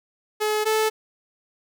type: tone pair in turn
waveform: sawtooth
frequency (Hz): 426.5 / 436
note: G#4 / A4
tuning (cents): +46 / -16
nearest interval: unison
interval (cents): 38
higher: second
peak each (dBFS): -17 / -15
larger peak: second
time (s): 0.4-0.65 / 0.65-0.9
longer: neither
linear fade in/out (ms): 20
effects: none